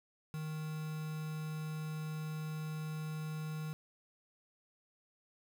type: tone with quantisation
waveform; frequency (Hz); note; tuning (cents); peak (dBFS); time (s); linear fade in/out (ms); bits
triangle; 155.56; D#3; 0; -36; 0.34-3.73; 0; 8
effects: none